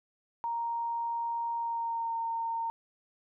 sine tone with pitch glide, 932.3 to 916.8 Hz, A#5 to A#5, 0 to -29 cents, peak -30 dBFS, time 0.44-2.7 s, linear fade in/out 0 ms, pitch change -29 cents, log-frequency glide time 1.57-2.15 s, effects none

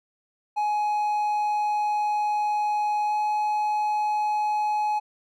triangle tone with pitch glide, 839 to 844.3 Hz, G#5 to G#5, +17 to +28 cents, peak -20 dBFS, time 0.56-5 s, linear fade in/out 20 ms, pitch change +11 cents, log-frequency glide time 3.07-3.13 s, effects none

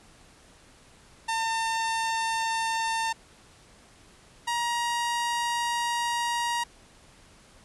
sawtooth tone pair in turn, 903 / 946.7 Hz, A5 / A#5, +45 / +26 cents, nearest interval minor second, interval 81 cents, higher second, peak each -22 dBFS, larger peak neither, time 1.28-3.13 / 4.47-6.64 s, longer second, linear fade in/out 10 ms, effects pink hiss -55 dBFS RMS until 7.64 s + resampled to 24000 Hz

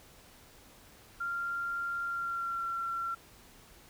sine tone with pitch glide, 1388 to 1361.8 Hz, F6 to F6, -11 to -44 cents, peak -32 dBFS, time 1.2-3.15 s, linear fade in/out 10 ms, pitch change -33 cents, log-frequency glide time 2.05-2.68 s, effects pink hiss -57 dBFS RMS until 3.89 s

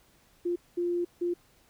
sine tone bursts at uneven times, 349.2 Hz, F4, in tune, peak -26 dBFS, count 3, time 0.45-0.56 / 0.77-1.05 / 1.21-1.34 s, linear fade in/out 10 ms, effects pink hiss -63 dBFS RMS until 1.69 s

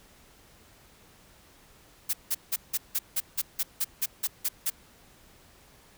blue noise bursts, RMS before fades -27 dBFS, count 13, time 2.09-4.702 s, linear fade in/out 10 ms, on 44 ms, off 170 ms, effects pink hiss -57 dBFS RMS until 5.97 s

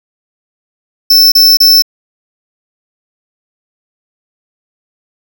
square tone bursts, 5310 Hz, E8, 12 cents sharp, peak -3 dBFS, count 3, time 1.1-1.822 s, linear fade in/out 5 ms, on 220 ms, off 31 ms, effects 7-bit

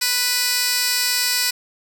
15% pulse tone with high-pass filter, 493.9 Hz, B4, in tune, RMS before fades -20 dBFS, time 0.01-1.51 s, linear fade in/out 10 ms, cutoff 3500 Hz, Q 1, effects none

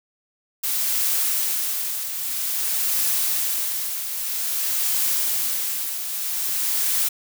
blue noise with tremolo, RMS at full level -21 dBFS, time 0.63-7.09 s, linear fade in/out 10 ms, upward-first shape triangle, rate 0.51 Hz, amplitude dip 60%, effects none

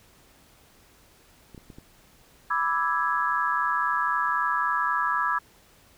clicks, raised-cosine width 3 ms, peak -31 dBFS, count 4, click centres 1.547 / 1.578 / 1.702 / 1.785 s
sine chord, E dominant seventh, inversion second, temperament equal, 987.8 / 1174.7 / 1318.5 / 1661.2 Hz, B5 / D6 / E6 / G#6, 0 / 0 / 0 / 0 cents, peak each -28 dBFS, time 2.5-5.39 s, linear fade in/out 10 ms
effects pink hiss -57 dBFS RMS until 5.97 s

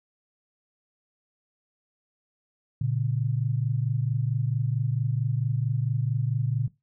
sine tone pair together, 116.54 / 141.02 Hz, A#2 / C#3, 0 / +30 cents, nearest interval minor third, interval 330 cents, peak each -26 dBFS, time 2.81-6.68 s, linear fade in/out 5 ms, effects noise-tail reverb RT60 0.2 s tail -18 dB re dry

